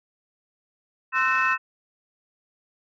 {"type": "tone cluster", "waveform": "sine", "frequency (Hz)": [1043, 1324, 1519, 1830, 2613], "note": ["C6", "E6", "F#6", "A#6", "E7"], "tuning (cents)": [-6, 7, 45, -32, -16], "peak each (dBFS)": -25, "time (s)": [1.12, 1.58], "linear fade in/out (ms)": 50, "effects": ["tanh soft clip ceiling -12 dBFS"]}